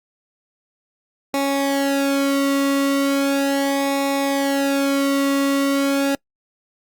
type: tone with flanger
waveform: sawtooth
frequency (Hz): 277.2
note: C#4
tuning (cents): 0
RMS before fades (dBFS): -19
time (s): 1.34-6.15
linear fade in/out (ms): 0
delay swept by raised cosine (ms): 0.65 to 1.27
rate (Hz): 0.37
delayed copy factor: -0.8
effects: noise-tail reverb RT60 0.1 s tail -26 dB re dry + Opus 48 kbps